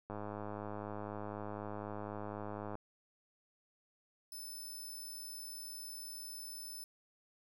click train, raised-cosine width 1 ms, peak -29 dBFS, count 277, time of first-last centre 0.1-2.754 s, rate 104 Hz
10% pulse tone, 5274 Hz, E8, in tune, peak -39 dBFS, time 4.32-6.84 s, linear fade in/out 2 ms
effects none

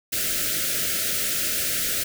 white band-stop noise, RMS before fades -25 dBFS, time 0.12-2.04 s, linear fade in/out 10 ms, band 670 to 1300 Hz, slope 96 dB/octave, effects none

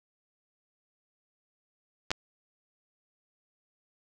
clicks, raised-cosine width 0.2 ms, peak -14 / -9 dBFS, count 2, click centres 2.106 / 2.115 s, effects none

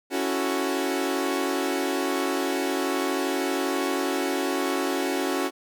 sawtooth chord, F# minor seventh, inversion second, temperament equal, 277.2 / 329.6 / 370 / 440 Hz, C#4 / E4 / F#4 / A4, 0 / 0 / 0 / 0 cents, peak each -24 / -28 / -24 / -30 dBFS, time 0.1-5.51 s, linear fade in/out 50 ms, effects none

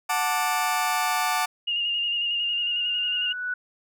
sawtooth chord, D major, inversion first, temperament just, 734.2 / 881 / 1174.7 Hz, F#5 / A5 / D6, -14 / +2 / 0 cents, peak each -23 dBFS, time 0.09-1.46 s, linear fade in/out 10 ms
sine tone with vibrato, 2832 Hz, F7, 23 cents sharp, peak -23 dBFS, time 1.67-3.33 s, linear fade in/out 10 ms, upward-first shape square, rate 11 Hz, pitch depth 23 cents each way
sine tone with exponential growth, 1480 Hz, F#6, in tune, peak -24 dBFS, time 2.39-3.54 s, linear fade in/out 5 ms, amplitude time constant 250 ms
effects none

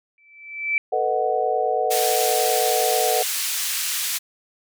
sine tone with exponential growth, 2322 Hz, D7, 20 cents flat, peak -16 dBFS, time 0.18-0.78 s, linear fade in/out 1 ms, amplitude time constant 130 ms
sine chord, B dominant seventh, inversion third, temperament just, 444.5 / 493.9 / 617.4 / 740.8 Hz, A4 / B4 / D#5 / F#5, +18 / 0 / -14 / +2 cents, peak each -25 / -25 / -27 / -22 dBFS, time 0.92-3.23 s, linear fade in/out 10 ms
white band-pass noise, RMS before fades -25 dBFS, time 1.9-4.19 s, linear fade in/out 20 ms, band 1800 to 14000 Hz, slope 12 dB/octave
effects none

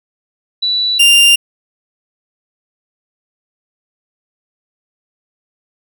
sine / 40% pulse tone pair in turn, 3951 / 2794 Hz, B7 / F7, 0 / 0 cents, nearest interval tritone, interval 600 cents, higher first, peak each -12 / -4 dBFS, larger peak second, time 0.62-0.99 / 0.99-1.36 s, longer neither, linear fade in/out 10 ms, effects none

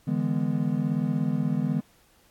triangle chord, E dominant seventh, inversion third, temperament just, 148.33 / 164.81 / 206 / 247.2 Hz, D3 / E3 / G#3 / B3, +18 / 0 / -14 / +2 cents, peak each -27 dBFS, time 0.07-1.81 s, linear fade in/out 10 ms, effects pink hiss -61 dBFS RMS until 2.3 s + AAC 64 kbps

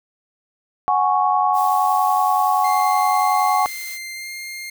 sine chord, F# suspended second, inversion none, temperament equal, 740 / 830.6 / 1108.7 Hz, F#5 / G#5 / C#6, 0 / 0 / 0 cents, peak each -19 dBFS, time 0.88-3.66 s, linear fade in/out 0 ms
blue noise, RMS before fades -35 dBFS, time 1.53-3.99 s, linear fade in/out 50 ms
sawtooth tone with pitch glide, 2093 to 2116 Hz, C7 to C7, 0 to +19 cents, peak -26 dBFS, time 2.64-4.7 s, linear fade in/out 5 ms, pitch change +19 cents, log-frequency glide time 4.13-4.3 s
effects none

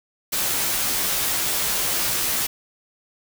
white noise with comb filter, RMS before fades -23 dBFS, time 0.32-2.47 s, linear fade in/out 10 ms, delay 13 ms, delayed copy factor -1, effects none

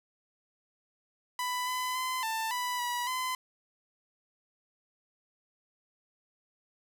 sawtooth tone with pitch steps, 995 / 1008 / 1023 / 890 / 989 / 972 / 1021 Hz, B5 / B5 / C6 / A5 / B5 / B5 / C6, +13 / +35 / -39 / +20 / +2 / -28 / -43 cents, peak -27 dBFS, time 1.39-3.35 s, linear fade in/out 2 ms, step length 280 ms, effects none

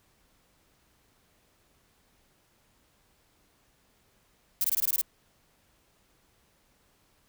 violet noise bursts, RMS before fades -26 dBFS, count 8, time 4.61-5.014 s, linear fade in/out 2 ms, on 33 ms, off 20 ms, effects pink hiss -67 dBFS RMS until 7.28 s

